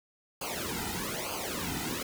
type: noise with flanger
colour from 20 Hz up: pink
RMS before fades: -35 dBFS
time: 0.41-2.03 s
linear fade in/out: 5 ms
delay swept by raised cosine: 0.53 to 1.83 ms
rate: 1.1 Hz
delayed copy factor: -0.9
effects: none